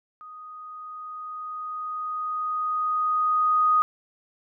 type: tone with level ramp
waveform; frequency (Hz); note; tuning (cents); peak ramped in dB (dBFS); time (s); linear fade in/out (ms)
sine; 1244.5; D#6; 0; -40 to -16; 0.21-3.82; 0
effects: none